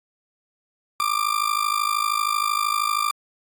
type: tone with amplitude modulation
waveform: 40% pulse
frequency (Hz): 1187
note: D6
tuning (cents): +18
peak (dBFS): -16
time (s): 1-3.11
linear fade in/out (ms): 0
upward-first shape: sine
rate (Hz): 52.9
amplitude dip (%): 85
effects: AAC 64 kbps